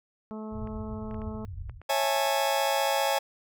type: harmonic tone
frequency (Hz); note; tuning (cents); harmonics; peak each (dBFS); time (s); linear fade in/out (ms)
216.6; A3; -27; 1 / 2 / 3 / 4 / 5 / 6; -36 / -42 / -46 / -48 / -50 / -52; 0.31-1.45; 0
type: low-pass noise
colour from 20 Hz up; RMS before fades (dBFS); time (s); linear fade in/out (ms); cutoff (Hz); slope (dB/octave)
white; -39; 0.5-1.82; 50; 120; 96
type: clicks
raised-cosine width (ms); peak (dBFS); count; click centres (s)
0.5; -33; 10; 0.673 / 1.111 / 1.144 / 1.218 / 1.696 / 1.816 / 1.911 / 2.038 / 2.163 / 2.264
type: chord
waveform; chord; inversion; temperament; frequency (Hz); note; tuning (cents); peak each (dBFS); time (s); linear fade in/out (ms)
40% pulse; A major seventh; first; just; 550 / 660 / 825 / 880; C#5 / E5 / G#5 / A5; -14 / +2 / -12 / 0; -28 / -31 / -28 / -30; 1.89-3.19; 10
effects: none